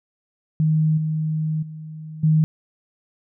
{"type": "tone with level steps", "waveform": "sine", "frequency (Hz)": 156.3, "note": "D#3", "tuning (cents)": 8, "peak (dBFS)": [-15, -20, -32, -13], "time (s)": [0.6, 2.44], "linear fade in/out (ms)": 0, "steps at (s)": [0.97, 1.62, 2.23], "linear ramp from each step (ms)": 10, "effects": []}